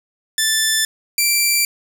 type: tone pair in turn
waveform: 10% pulse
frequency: 1760 / 2349 Hz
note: A6 / D7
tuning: 0 / 0 cents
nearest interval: perfect fourth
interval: 500 cents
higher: second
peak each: -6 / -5 dBFS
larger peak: second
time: 0.38-0.85 / 1.18-1.65 s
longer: neither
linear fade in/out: 2 ms
effects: 7-bit